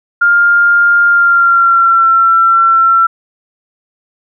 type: tone with pitch glide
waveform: sine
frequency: 1404 to 1350.7 Hz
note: F6 to E6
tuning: +9 to +42 cents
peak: -5 dBFS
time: 0.21-3.07 s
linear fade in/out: 10 ms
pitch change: -67 cents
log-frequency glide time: 1.07-2.05 s
effects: none